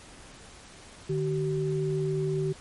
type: tone pair together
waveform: sine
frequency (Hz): 151.4 / 381.5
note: D#3 / G4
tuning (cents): -47 / -47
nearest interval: octave + major third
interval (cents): 1600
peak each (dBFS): -28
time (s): 1.09-2.53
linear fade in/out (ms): 10
effects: pink hiss -49 dBFS RMS until 2.6 s + MP3 48 kbps